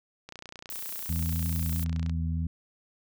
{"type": "click train", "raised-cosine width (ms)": 0.2, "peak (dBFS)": -25, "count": 55, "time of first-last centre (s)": [0.29, 2.096], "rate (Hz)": 29.9}
{"type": "noise", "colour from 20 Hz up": "violet", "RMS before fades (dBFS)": -37, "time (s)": [0.7, 1.84], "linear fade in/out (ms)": 0}
{"type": "harmonic tone", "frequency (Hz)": 82.1, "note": "E2", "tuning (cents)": -6, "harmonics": [1, 2, 3], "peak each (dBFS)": [-28, -32, -40], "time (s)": [1.09, 2.47], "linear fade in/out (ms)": 5}
{"effects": []}